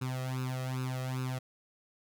sawtooth tone with flanger, 129 Hz, C3, 24 cents flat, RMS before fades -35 dBFS, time 0.01-1.39 s, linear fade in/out 10 ms, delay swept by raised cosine 0.76 to 1.59 ms, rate 2.5 Hz, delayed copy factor +0.85, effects none

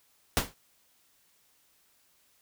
pink noise with exponential decay, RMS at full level -22 dBFS, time 0.37-0.54 s, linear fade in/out 0 ms, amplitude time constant 35 ms, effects white hiss -67 dBFS RMS until 2.41 s

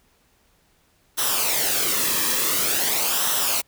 white noise with flanger, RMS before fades -22 dBFS, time 1.17-3.62 s, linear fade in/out 20 ms, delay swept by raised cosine 0.43 to 1.4 ms, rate 0.47 Hz, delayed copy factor -0.6, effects pink hiss -62 dBFS RMS until 3.67 s

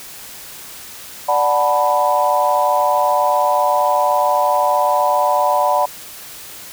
sine chord, B minor seventh, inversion first, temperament equal, 587.3 / 740 / 880 / 987.8 Hz, D5 / F#5 / A5 / B5, 0 / 0 / 0 / 0 cents, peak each -18 / -18 / -20 / -17 dBFS, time 1.28-5.86 s, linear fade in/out 10 ms, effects white hiss -35 dBFS RMS until 6.72 s

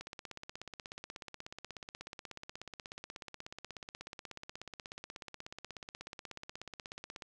click train, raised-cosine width 0.2 ms, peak -27 dBFS, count 120, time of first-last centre 0.01-7.222 s, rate 16.5 Hz, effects none

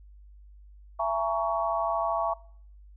sine chord, A# half-diminished seventh, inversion second, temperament just, 671.3 / 839.1 / 932.3 / 1118.8 Hz, E5 / G#5 / A#5 / C#6, +31 / +18 / 0 / +16 cents, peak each -29 / -33 / -32 / -30 dBFS, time 0.99-2.34 s, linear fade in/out 10 ms, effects noise-tail reverb RT60 0.6 s tail -23 dB re dry + added 50 Hz sine -48 dBFS peak until 2.96 s

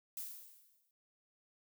violet noise with exponential decay, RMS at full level -41 dBFS, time 0.17-0.91 s, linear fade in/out 1 ms, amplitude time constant 160 ms, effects none

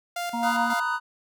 sawtooth tone with tremolo, 698.5 Hz, F5, in tune, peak -24 dBFS, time 0.16-0.8 s, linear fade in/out 5 ms, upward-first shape square, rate 3.7 Hz, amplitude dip 55%
harmonic tone, 234.9 Hz, A#3, 13 cents sharp, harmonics 1 / 3 / 4, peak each -29 / -29 / -29 dBFS, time 0.33-0.74 s, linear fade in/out 10 ms
triangle chord, B major seventh, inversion third, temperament equal with one note detuned, 932.3 / 987.8 / 1244.5 / 1493.7 Hz, A#5 / B5 / D#6 / F#6, 0 / 0 / 0 / +16 cents, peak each -29 / -29 / -28 / -26 dBFS, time 0.42-1 s, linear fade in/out 50 ms
effects none

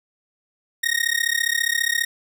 sawtooth tone with amplitude modulation, 1864.7 Hz, A#6, in tune, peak -12 dBFS, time 0.83-2.05 s, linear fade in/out 10 ms, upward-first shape sine, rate 34.8 Hz, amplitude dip 95%, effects none

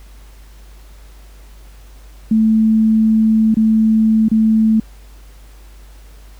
sine tone with dropouts, 220 Hz, A3, in tune, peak -9 dBFS, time 2.31-4.8 s, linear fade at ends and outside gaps 5 ms, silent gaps 3.544-3.568 / 4.285-4.314 s, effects added 50 Hz sine -37 dBFS peak until 6.39 s + pink hiss -49 dBFS RMS until 6.39 s

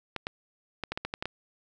clicks, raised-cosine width 0.3 ms, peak -16 dBFS, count 9, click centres 0.163 / 0.269 / 0.837 / 0.92 / 0.975 / 1.05 / 1.139 / 1.225 / 1.256 s, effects none

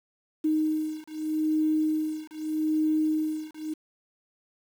sine beating tone pair, 310 / 310.81 Hz, D#4 / D#4, -6 / -2 cents, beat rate 0.81 Hz, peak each -27 dBFS, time 0.44-3.74 s, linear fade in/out 10 ms, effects 8-bit

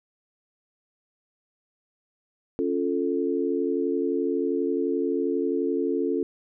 sine chord, Db augmented, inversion none, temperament equal, 277.2 / 349.2 / 440 Hz, Db4 / F4 / A4, 0 / 0 / 0 cents, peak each -27 dBFS, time 2.59-6.23 s, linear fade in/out 0 ms, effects none

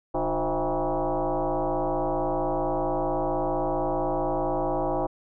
sine tone with frequency modulation, 137.2 Hz, C#3, 17 cents flat, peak -23 dBFS, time 0.14-5.07 s, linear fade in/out 10 ms, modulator 165 Hz, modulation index 5, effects none

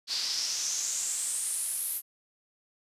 pink noise with band-pass filter sweep, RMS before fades -32 dBFS, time 0.07-2.02 s, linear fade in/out 50 ms, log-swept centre 4500 to 12000 Hz, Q 5.4, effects resampled to 32000 Hz

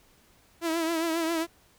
sawtooth tone with vibrato, 329 Hz, E4, 3 cents flat, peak -22 dBFS, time 0.61-1.47 s, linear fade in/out 50 ms, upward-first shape triangle, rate 7.4 Hz, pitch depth 68 cents each way, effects pink hiss -61 dBFS RMS until 1.78 s

